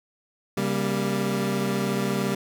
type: chord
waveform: 25% pulse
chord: G diminished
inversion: second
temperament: equal with one note detuned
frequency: 135.43 / 196 / 233.1 Hz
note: Db3 / G3 / Bb3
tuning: -40 / 0 / 0 cents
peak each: -26 / -22 / -26 dBFS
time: 0.57-2.35 s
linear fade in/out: 5 ms
effects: none